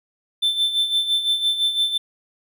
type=tone with tremolo; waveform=triangle; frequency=3541 Hz; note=A7; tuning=10 cents sharp; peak=-14 dBFS; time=0.42-1.98 s; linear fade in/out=10 ms; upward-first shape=sine; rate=5.9 Hz; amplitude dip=65%; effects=none